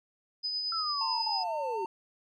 sine tone with tremolo, 5000 Hz, D#8, 8 cents sharp, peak -29 dBFS, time 0.43-1.44 s, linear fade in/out 20 ms, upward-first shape triangle, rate 9 Hz, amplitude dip 35%
sine linear sweep, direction down, 1350 to 361.6 Hz, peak -33 dBFS, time 0.72-1.85 s, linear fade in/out 2 ms
triangle tone with vibrato, 900 Hz, A5, 39 cents sharp, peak -31 dBFS, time 1.01-1.86 s, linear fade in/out 2 ms, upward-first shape square, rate 4 Hz, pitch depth 14 cents each way
effects none

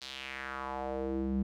square tone with band-pass filter sweep, 66.5 Hz, C2, 29 cents sharp, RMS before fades -36 dBFS, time 0.01-1.43 s, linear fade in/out 10 ms, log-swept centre 4400 to 190 Hz, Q 2.7, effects none

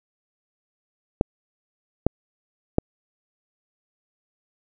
clicks, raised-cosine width 2 ms, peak -3 dBFS, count 3, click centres 1.211 / 2.066 / 2.784 s, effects none

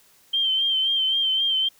sine tone with vibrato, 3136 Hz, G7, in tune, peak -19 dBFS, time 0.33-1.69 s, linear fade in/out 10 ms, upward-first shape sine, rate 3.8 Hz, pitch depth 40 cents each way, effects white hiss -57 dBFS RMS until 1.79 s

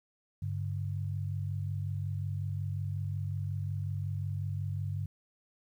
sine tone pair together, 98.51 / 144 Hz, G2 / D3, +9 / -34 cents, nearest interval perfect fifth, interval 657 cents, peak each -33 / -37 dBFS, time 0.42-5.06 s, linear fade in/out 5 ms, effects 11-bit

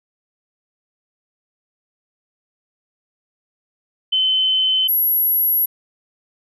sine tone pair in turn, 3057 / 11578 Hz, G7 / F#9, -44 / -39 cents, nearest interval octave + major seventh, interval 2305 cents, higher second, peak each -14 dBFS, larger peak neither, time 4.12-4.88 / 4.88-5.66 s, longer second, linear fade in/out 10 ms, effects none

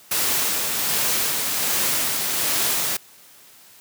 white noise with tremolo, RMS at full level -21 dBFS, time 0.11-2.97 s, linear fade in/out 5 ms, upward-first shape sine, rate 1.3 Hz, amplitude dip 30%, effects white hiss -49 dBFS RMS until 3.8 s + high-pass 100 Hz 12 dB/octave

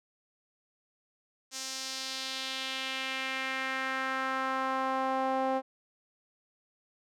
sawtooth tone with band-pass filter sweep, 264 Hz, C4, 16 cents sharp, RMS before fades -33 dBFS, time 1.51-5.62 s, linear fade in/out 50 ms, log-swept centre 6200 to 680 Hz, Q 1.9, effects none

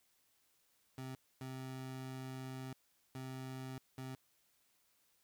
25% pulse tone bursts at uneven times, 130.81 Hz, C3, in tune, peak -40 dBFS, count 4, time 0.98-1.15 / 1.41-2.73 / 3.15-3.78 / 3.98-4.15 s, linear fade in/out 2 ms, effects white hiss -75 dBFS RMS until 5.23 s

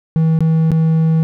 triangle tone with dropouts, 160.9 Hz, E3, 42 cents flat, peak -8 dBFS, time 0.16-1.23 s, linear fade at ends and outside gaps 0 ms, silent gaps 0.39-0.406 / 0.707-0.717 s, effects none

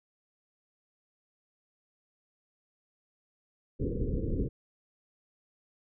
pink low-pass noise, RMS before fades -31 dBFS, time 3.79-4.49 s, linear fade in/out 20 ms, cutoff 510 Hz, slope 96 dB/octave, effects none

